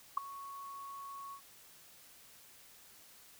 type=tone with ADSR envelope; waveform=sine; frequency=1108.7 Hz; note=C#6; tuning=in tune; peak=-24 dBFS; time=0.17-1.41 s; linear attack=6 ms; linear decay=5 ms; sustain=-20 dB; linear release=82 ms; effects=white hiss -59 dBFS RMS until 3.39 s